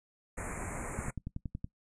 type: band-stop noise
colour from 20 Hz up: pink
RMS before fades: -39 dBFS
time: 0.37-1.11 s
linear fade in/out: 10 ms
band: 2400 to 6800 Hz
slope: 96 dB/octave
type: click train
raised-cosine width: 5 ms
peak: -25 dBFS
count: 8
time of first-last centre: 0.99-1.644 s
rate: 10.7 Hz
effects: noise-tail reverb RT60 0.1 s tail -20 dB re dry + resampled to 22050 Hz